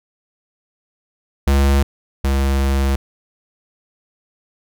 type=tone pair in turn; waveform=square; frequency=69.3 / 68.11 Hz; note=C#2 / C#2; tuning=0 / -30 cents; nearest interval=unison; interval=30 cents; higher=first; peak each=-12 / -15 dBFS; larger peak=first; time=1.47-1.83 / 2.24-2.96 s; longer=second; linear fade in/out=5 ms; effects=none